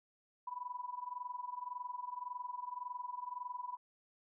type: tone with amplitude modulation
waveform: sine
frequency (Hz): 987.8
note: B5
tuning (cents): 0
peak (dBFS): -37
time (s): 0.47-3.77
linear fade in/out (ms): 5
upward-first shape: sine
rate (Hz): 21.8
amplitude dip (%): 85
effects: none